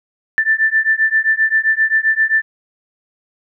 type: beating tone pair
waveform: sine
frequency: 1766 / 1773.6 Hz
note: A6 / A6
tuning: +6 / +13 cents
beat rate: 7.6 Hz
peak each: -15 dBFS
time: 0.38-2.42 s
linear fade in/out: 0 ms
effects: none